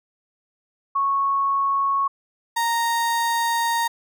sine / 35% pulse tone pair in turn, 1104 / 929.3 Hz, C#6 / A#5, -7 / -6 cents, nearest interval minor third, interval 299 cents, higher first, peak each -18 dBFS, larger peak neither, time 0.95-2.08 / 2.56-3.88 s, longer second, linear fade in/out 10 ms, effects none

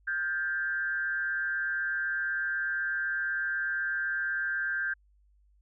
sine tone with frequency modulation, 1577 Hz, G6, 10 cents sharp, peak -28 dBFS, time 0.07-4.94 s, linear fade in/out 10 ms, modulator 150 Hz, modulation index 0.66, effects added 50 Hz sine -61 dBFS peak until 5.61 s

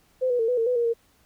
sine tone with pitch steps, 513 / 489.3 / 452.2 / 495.5 / 455.2 / 497.6 / 472.1 / 462.9 Hz, C5 / B4 / A4 / B4 / A#4 / B4 / A#4 / A#4, -34 / -16 / +47 / +6 / -41 / +13 / +22 / -12 cents, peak -20 dBFS, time 0.21-0.938 s, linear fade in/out 20 ms, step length 91 ms, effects pink hiss -62 dBFS RMS until 1.25 s

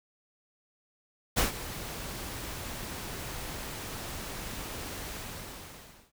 pink noise with ADSR envelope, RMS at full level -24 dBFS, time 1.36-6.12 s, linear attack 23 ms, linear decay 130 ms, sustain -15 dB, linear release 1000 ms, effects noise-tail reverb RT60 0.1 s tail -26 dB re dry

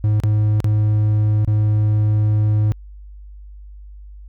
triangle tone with dropouts, 106.2 Hz, G#2, 39 cents sharp, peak -11 dBFS, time 0.04-2.72 s, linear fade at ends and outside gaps 0 ms, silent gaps 0.201-0.236 / 0.603-0.644 / 1.448-1.476 s, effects added 50 Hz sine -35 dBFS peak until 4.28 s

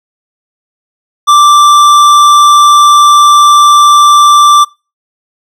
sine tone with tanh clipping, 1174.7 Hz, D6, in tune, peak -3 dBFS, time 1.27-4.65 s, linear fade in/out 20 ms, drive 15 dB, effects noise-tail reverb RT60 0.3 s tail -24 dB re dry

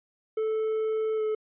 triangle tone with pitch glide, 437.9 to 431.9 Hz, A4 to A4, -8 to -32 cents, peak -23 dBFS, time 0.37-1.35 s, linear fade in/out 5 ms, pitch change -24 cents, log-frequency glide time 1.16-1.22 s, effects resampled to 8000 Hz

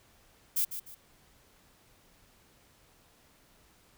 violet noise with echo, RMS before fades -28 dBFS, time 0.56-0.65 s, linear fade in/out 10 ms, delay 150 ms, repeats 2, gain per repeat -10 dB, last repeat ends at 0.95 s, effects pink hiss -63 dBFS RMS until 3.97 s

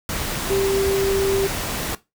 sine tone in noise, 391 Hz, G4, 4 cents flat, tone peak -18 dBFS, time 0.5-1.47 s, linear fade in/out 2 ms, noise pink, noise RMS -26 dBFS, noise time 0.09-1.95 s, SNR +5 dB, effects noise-tail reverb RT60 0.2 s tail -17 dB re dry

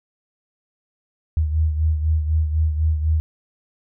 sine beating tone pair, 77.78 / 81.78 Hz, D#2 / E2, 0 / -13 cents, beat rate 4 Hz, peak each -17 / -25 dBFS, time 1.37-3.2 s, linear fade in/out 0 ms, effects none

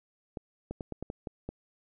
clicks, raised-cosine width 2 ms, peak -23 dBFS, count 8, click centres 0.372 / 0.71 / 0.808 / 0.923 / 1.026 / 1.101 / 1.272 / 1.49 s, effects none

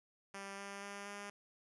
5% pulse tone with pitch steps, 197.3 / 199.13 / 201 / 202.8 Hz, G3 / G3 / G3 / G#3, +11 / +27 / +44 / -41 cents, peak -34 dBFS, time 0.34-1.3 s, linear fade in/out 5 ms, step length 240 ms, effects resampled to 24000 Hz

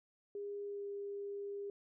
sine tone with pitch glide, 406.2 to 402.9 Hz, G#4 to G4, -38 to +48 cents, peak -40 dBFS, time 0.35-1.7 s, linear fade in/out 2 ms, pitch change -14 cents, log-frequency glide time 0.66-0.85 s, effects none

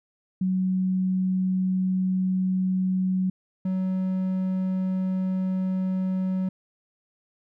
sine / triangle tone pair in turn, 186.3 / 187.13 Hz, F#3 / F#3, +12 / +20 cents, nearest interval unison, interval 8 cents, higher second, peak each -21 dBFS, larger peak neither, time 0.41-3.3 / 3.65-6.49 s, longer first, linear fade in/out 5 ms, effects none

